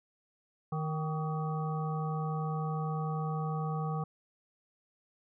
harmonic tone with a mistuned harmonic, 155.56 Hz, D#3, in tune, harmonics 1 / 3 / 5 / 7 / 8, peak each -32 / -42 / -40 / -42 / -46 dBFS, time 0.72-4.04 s, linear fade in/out 5 ms, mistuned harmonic 7, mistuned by +70 cents, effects none

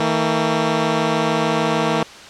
10% pulse tone pair together, 160.03 / 226.7 Hz, D#3 / A#3, +49 / -48 cents, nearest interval tritone, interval 603 cents, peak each -11 dBFS, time 0-2.03 s, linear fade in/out 2 ms, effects white hiss -38 dBFS RMS until 2.29 s + low-pass 5000 Hz 12 dB/octave

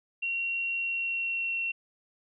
sine tone with pitch glide, 2743 to 2722 Hz, F7 to F7, -32 to -45 cents, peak -28 dBFS, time 0.22-1.72 s, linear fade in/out 10 ms, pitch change -13 cents, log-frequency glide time 0.73-1.59 s, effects none

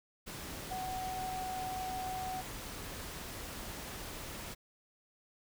sine tone in noise, 747 Hz, F#5, 16 cents sharp, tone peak -37 dBFS, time 0.7-2.42 s, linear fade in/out 20 ms, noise pink, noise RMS -44 dBFS, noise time 0.26-4.55 s, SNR +4 dB, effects none

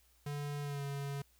square tone with pitch glide, 144.9 to 140.45 Hz, D3 to C#3, -23 to +23 cents, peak -38 dBFS, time 0.26-1.22 s, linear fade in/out 5 ms, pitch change -54 cents, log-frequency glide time 0.62-0.83 s, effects added 60 Hz sine -69 dBFS peak until 1.39 s + white hiss -70 dBFS RMS until 1.39 s

